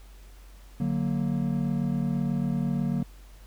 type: chord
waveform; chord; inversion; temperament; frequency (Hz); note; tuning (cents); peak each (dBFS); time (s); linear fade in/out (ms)
triangle; D augmented; none; equal; 146.83 / 185 / 233.1; D3 / F#3 / A#3; 0 / 0 / 0; -27; 0.8-3.03; 5
effects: added 47 Hz sine -46 dBFS peak until 3.46 s + pink hiss -57 dBFS RMS until 3.46 s